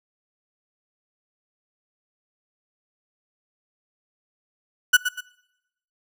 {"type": "tone with echo", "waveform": "35% pulse", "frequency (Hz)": 1480, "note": "F#6", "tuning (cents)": 0, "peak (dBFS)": -9, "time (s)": [4.93, 4.97], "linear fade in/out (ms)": 10, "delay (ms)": 120, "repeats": 2, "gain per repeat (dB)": -9, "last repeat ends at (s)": 5.21, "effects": ["noise-tail reverb RT60 0.9 s tail -23 dB re dry"]}